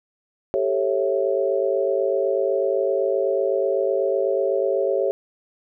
sine chord, A dominant seventh, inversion third, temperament equal with one note detuned, 392 / 440 / 548.3 / 659.3 Hz, G4 / A4 / C#5 / E5, 0 / 0 / -19 / 0 cents, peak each -23 / -26 / -22 / -28 dBFS, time 0.54-5.11 s, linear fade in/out 0 ms, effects none

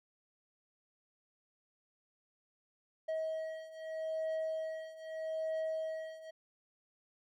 triangle beating tone pair, 637 / 637.8 Hz, D#5 / D#5, +41 / +43 cents, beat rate 0.8 Hz, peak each -39 / -36 dBFS, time 3.08-6.31 s, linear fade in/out 10 ms, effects none

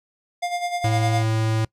square tone with tremolo, 704 Hz, F5, 14 cents sharp, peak -22 dBFS, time 0.42-1.23 s, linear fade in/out 10 ms, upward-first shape sine, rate 9.8 Hz, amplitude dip 65%
square tone with pitch glide, 110 to 110.7 Hz, A2 to A2, 0 to +11 cents, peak -20 dBFS, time 0.84-1.65 s, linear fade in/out 5 ms, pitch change +11 cents, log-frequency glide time 0.96-1.14 s
effects noise-tail reverb RT60 0.1 s tail -23 dB re dry + low-pass 9000 Hz 12 dB/octave

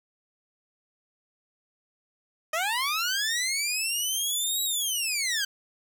15% pulse linear two-way sweep, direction up then down, 608 to 3882 to 1533 Hz, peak -19 dBFS, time 2.53-5.45 s, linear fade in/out 5 ms, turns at 4.63 s, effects none

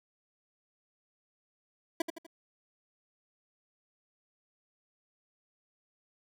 25% pulse tone with echo, 329.6 Hz, E4, in tune, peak -23 dBFS, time 2-2.02 s, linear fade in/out 5 ms, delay 82 ms, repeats 3, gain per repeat -7 dB, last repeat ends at 2.266 s, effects none

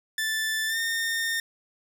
sawtooth tone with pitch glide, 1760 to 1825.2 Hz, A6 to A#6, 0 to -37 cents, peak -22 dBFS, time 0.18-1.4 s, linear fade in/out 2 ms, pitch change +63 cents, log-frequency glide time 0.67-0.78 s, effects none

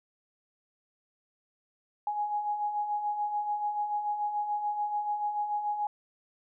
sine beating tone pair, 827 / 833.9 Hz, G#5 / G#5, -8 / +7 cents, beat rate 6.9 Hz, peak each -38 / -29 dBFS, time 2.07-5.87 s, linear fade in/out 2 ms, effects none

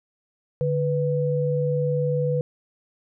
sine tone pair together, 146.83 / 494.3 Hz, D3 / B4, 0 / +1 cents, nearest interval octave + major sixth, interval 2101 cents, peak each -23 dBFS, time 0.61-2.41 s, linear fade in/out 0 ms, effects none

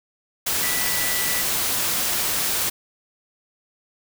sine tone in noise, 1969 Hz, B6, 6 cents flat, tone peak -29 dBFS, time 0.62-1.42 s, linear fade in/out 10 ms, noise white, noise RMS -23 dBFS, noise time 0.46-2.7 s, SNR -9 dB, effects none

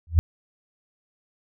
sine tone with exponential growth, 82.41 Hz, E2, in tune, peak -9 dBFS, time 0.07-0.19 s, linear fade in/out 0 ms, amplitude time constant 24 ms, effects none

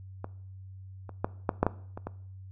clicks, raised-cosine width 1 ms, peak -22 / -28 / -13 / -11 / -8 / -10 / -24 / -20 dBFS, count 8, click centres 0.244 / 1.093 / 1.245 / 1.492 / 1.63 / 1.666 / 1.975 / 2.07 s, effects noise-tail reverb RT60 0.6 s tail -19 dB re dry + added 95 Hz sine -43 dBFS peak until 2.51 s

